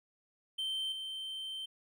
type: tone with level steps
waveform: triangle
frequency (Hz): 3113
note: G7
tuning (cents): -13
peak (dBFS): -32 / -37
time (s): 0.58-1.66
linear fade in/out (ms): 10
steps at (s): 0.92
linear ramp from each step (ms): 2
effects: none